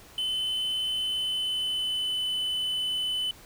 triangle tone with pitch glide, 3039 to 3013 Hz, F#7 to F#7, +46 to +31 cents, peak -25 dBFS, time 0.18-3.31 s, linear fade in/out 2 ms, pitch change -15 cents, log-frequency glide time 0.93-2.21 s, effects pink hiss -51 dBFS RMS until 3.45 s

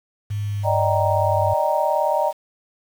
sine tone with pitch glide, 103.4 to 98.96 Hz, G#2 to G2, -7 to +17 cents, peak -22 dBFS, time 0.3-1.54 s, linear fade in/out 10 ms, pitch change -76 cents, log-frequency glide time 0.4-1.1 s
sine chord, Eb major seventh, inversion third, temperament just, 583.4 / 622.3 / 777.8 / 933.4 Hz, D5 / Eb5 / G5 / Bb5, -12 / 0 / -14 / +2 cents, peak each -23 / -22 / -24 / -22 dBFS, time 0.63-2.33 s, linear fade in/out 50 ms
effects 7-bit

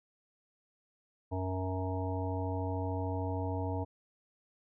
harmonic tone, 93.3 Hz, F#2, 15 cents sharp, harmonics 1 / 3 / 5 / 7 / 9 / 10, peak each -34 / -39 / -41 / -42 / -44 / -44 dBFS, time 1.31-3.85 s, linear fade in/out 20 ms, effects none

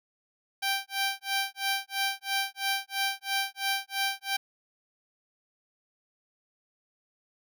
10% pulse tone with tremolo, 784 Hz, G5, in tune, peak -17 dBFS, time 0.62-4.37 s, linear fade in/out 10 ms, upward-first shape sine, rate 3 Hz, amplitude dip 100%, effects none

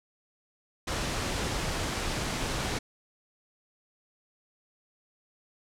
pink noise, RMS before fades -31 dBFS, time 0.87-2.79 s, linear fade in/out 10 ms, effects low-pass 8000 Hz 12 dB/octave

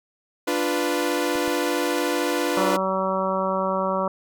sawtooth chord, B diminished, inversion first, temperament equal, 293.7 / 349.2 / 493.9 Hz, D4 / F4 / B4, 0 / 0 / 0 cents, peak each -22 dBFS, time 0.47-2.77 s, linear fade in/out 10 ms
clicks, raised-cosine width 3 ms, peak -28 / -27 dBFS, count 2, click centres 1.355 / 1.479 s
harmonic tone, 190 Hz, F#3, 46 cents sharp, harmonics 1 / 2 / 3 / 4 / 5 / 6 / 7, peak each -29 / -32 / -25 / -35 / -28 / -28 / -32 dBFS, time 2.57-4.08 s, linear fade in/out 2 ms
effects none

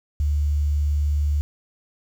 sine tone with quantisation, 73.42 Hz, D2, in tune, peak -18 dBFS, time 0.2-1.41 s, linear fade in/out 0 ms, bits 8, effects none

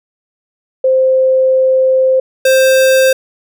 sine / square tone pair in turn, 522 / 525.6 Hz, C5 / C5, -4 / +8 cents, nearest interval unison, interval 12 cents, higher second, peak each -7 dBFS, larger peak neither, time 0.84-2.2 / 2.45-3.13 s, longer first, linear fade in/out 5 ms, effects none

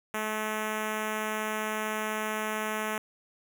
5% pulse tone with notch filter, 215.7 Hz, A3, 34 cents flat, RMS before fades -32 dBFS, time 0.14-2.98 s, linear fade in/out 2 ms, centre 4700 Hz, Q 0.87, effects none

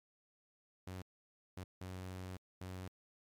sawtooth tone bursts at uneven times, 92.5 Hz, F#2, in tune, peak -40 dBFS, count 4, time 0.87-1.02 / 1.57-1.64 / 1.81-2.37 / 2.61-2.88 s, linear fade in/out 5 ms, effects MP3 96 kbps

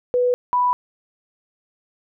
sine tone pair in turn, 493.9 / 987.8 Hz, B4 / B5, 0 / 0 cents, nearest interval octave, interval 1200 cents, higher second, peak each -15 / -15 dBFS, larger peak neither, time 0.14-0.34 / 0.53-0.73 s, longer neither, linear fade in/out 0 ms, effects none

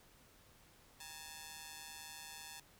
5% pulse ring-modulated tone, 874 Hz, A5, 12 cents flat, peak -34 dBFS, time 1-2.6 s, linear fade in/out 5 ms, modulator 76.3 Hz, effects pink hiss -65 dBFS RMS until 2.79 s

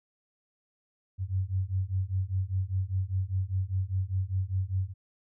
sine beating tone pair, 92.2 / 97.2 Hz, F#2 / G2, -6 / -14 cents, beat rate 5 Hz, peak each -30 dBFS, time 1.18-4.94 s, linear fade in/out 50 ms, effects none

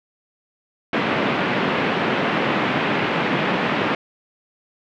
pink band-pass noise, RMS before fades -21 dBFS, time 0.93-3.95 s, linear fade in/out 2 ms, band 160 to 2900 Hz, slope 24 dB/octave, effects none

